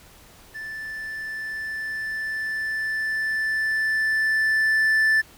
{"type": "tone with level ramp", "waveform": "triangle", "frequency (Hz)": 1759, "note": "A6", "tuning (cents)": -1, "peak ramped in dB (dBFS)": [-30, -14], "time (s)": [0.54, 5.22], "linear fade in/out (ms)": 20, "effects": ["pink hiss -50 dBFS RMS until 5.37 s"]}